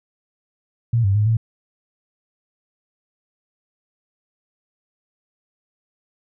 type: tone with pitch steps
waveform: sine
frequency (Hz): 116.8 / 98.1 / 105.3 / 112.6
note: A#2 / G2 / G#2 / A2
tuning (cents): +4 / +2 / +24 / +40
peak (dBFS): -14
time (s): 0.93-1.37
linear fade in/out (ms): 5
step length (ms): 110
effects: none